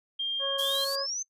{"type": "tone", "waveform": "sine", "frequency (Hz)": 3200, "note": "G7", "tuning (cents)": 35, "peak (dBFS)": -27, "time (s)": [0.19, 0.85], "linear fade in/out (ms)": 10}
{"type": "harmonic tone", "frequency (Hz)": 550, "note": "C#5", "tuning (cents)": -14, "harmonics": [1, 2, 3], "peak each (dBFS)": [-32, -38, -42], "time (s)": [0.39, 1.07], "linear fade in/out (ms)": 50}
{"type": "exponential sweep", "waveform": "sine", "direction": "up", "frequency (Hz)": [3136, 6320], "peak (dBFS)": -30, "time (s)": [0.56, 1.23], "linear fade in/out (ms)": 10}
{"type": "high-pass noise", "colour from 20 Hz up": "white", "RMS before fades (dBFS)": -38, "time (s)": [0.58, 0.96], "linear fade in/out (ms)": 10, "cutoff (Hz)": 4000, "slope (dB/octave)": 24}
{"effects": ["noise-tail reverb RT60 0.1 s tail -21 dB re dry", "resampled to 32000 Hz"]}